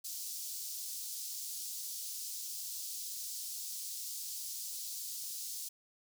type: high-pass noise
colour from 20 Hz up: pink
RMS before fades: -42 dBFS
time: 0.04-5.69 s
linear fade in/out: 10 ms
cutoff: 4800 Hz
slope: 24 dB/octave
effects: none